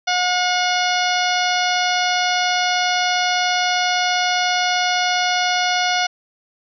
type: harmonic tone with a mistuned harmonic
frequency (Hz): 723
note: F#5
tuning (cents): -40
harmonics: 1 / 2 / 3 / 4 / 5 / 6 / 7 / 8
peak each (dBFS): -20 / -23 / -25 / -26 / -27 / -28 / -28 / -29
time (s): 0.07-6.07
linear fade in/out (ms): 10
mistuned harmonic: 5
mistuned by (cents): -47
effects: none